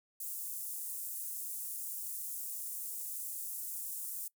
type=high-pass noise; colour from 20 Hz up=pink; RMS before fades=-41 dBFS; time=0.2-4.28 s; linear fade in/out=5 ms; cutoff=8800 Hz; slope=24 dB/octave; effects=noise-tail reverb RT60 0.1 s tail -22 dB re dry